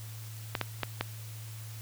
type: clicks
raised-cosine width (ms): 0.3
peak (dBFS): -13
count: 4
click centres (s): 0.552 / 0.613 / 0.833 / 1.01
effects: added 110 Hz sine -41 dBFS peak until 1.81 s + white hiss -50 dBFS RMS until 1.81 s